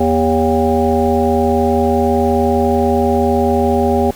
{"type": "harmonic tone", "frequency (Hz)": 80, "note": "D#2", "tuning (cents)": 49, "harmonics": [1, 3, 5, 7, 9, 10], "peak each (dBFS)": [-20, -16, -16, -19, -21, -19], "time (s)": [0, 4.11], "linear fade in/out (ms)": 5, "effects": ["pink hiss -37 dBFS RMS until 4.15 s"]}